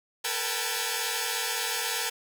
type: tone cluster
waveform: 5% pulse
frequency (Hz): 448.1 / 489.2 / 782 / 882 / 1679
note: A4 / B4 / G5 / A5 / G#6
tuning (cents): +32 / -16 / -4 / +4 / +18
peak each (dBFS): -23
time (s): 0.24-2.1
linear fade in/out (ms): 10
effects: none